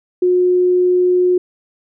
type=tone; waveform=sine; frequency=361.3 Hz; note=F#4; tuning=41 cents flat; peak=-10 dBFS; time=0.22-1.38 s; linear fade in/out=5 ms; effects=none